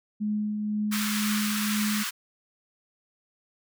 sine tone with tremolo, 210.6 Hz, G#3, 24 cents sharp, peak -24 dBFS, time 0.2-2.04 s, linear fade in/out 20 ms, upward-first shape triangle, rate 2 Hz, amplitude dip 35%
pink high-pass noise, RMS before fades -31 dBFS, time 0.91-2.11 s, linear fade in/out 20 ms, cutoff 1100 Hz, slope 48 dB/octave
effects none

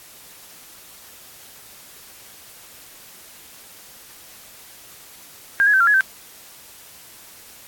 sine tone with pitch steps, 1607 / 1676 / 1547 / 1380 / 1682 / 1553 Hz, G6 / G#6 / G6 / F6 / G#6 / G6, +43 / +15 / -23 / -21 / +22 / -17 cents, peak -12 dBFS, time 5.6-6.008 s, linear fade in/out 0 ms, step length 68 ms, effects white hiss -44 dBFS RMS until 7.67 s + AAC 64 kbps

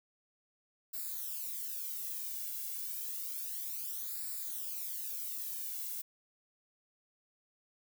violet noise with flanger, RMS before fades -40 dBFS, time 0.93-6.02 s, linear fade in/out 10 ms, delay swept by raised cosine 0.32 to 1.62 ms, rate 0.3 Hz, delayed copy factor -0.9, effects none

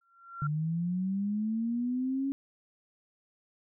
sine tone with exponential growth, 1371 Hz, F6, 32 cents flat, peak -32 dBFS, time 0.01-0.47 s, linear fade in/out 5 ms, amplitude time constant 100 ms
sine linear sweep, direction up, 144 to 277.2 Hz, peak -28 dBFS, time 0.42-2.32 s, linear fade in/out 0 ms
effects none

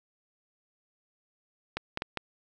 clicks, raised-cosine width 0.3 ms, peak -15 dBFS, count 4, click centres 1.77 / 1.974 / 2.021 / 2.173 s, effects none

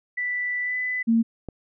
sine tone with pitch glide, 1975.5 to 2001 Hz, B6 to B6, 0 to +22 cents, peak -24 dBFS, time 0.17-1.03 s, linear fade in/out 10 ms, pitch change +22 cents, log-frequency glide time 0.62-0.76 s
sine tone, 228.3 Hz, A#3, 36 cents flat, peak -16 dBFS, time 1.07-1.23 s, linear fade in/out 20 ms
click, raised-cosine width 2 ms, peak -20 dBFS, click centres 1.487 s
effects none

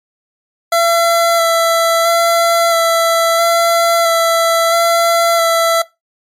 25% pulse tone with vibrato, 671 Hz, E5, 31 cents sharp, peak -6 dBFS, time 0.72-5.82 s, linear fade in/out 5 ms, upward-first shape square, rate 0.75 Hz, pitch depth 13 cents each way, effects noise-tail reverb RT60 0.2 s tail -19 dB re dry + MP3 64 kbps

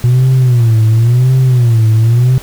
sine tone with vibrato, 120 Hz, B2, 49 cents flat, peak -3 dBFS, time 0.04-2.38 s, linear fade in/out 0 ms, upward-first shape sine, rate 0.94 Hz, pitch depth 150 cents each way, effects tanh soft clip ceiling -4 dBFS + pink hiss -32 dBFS RMS until 2.42 s

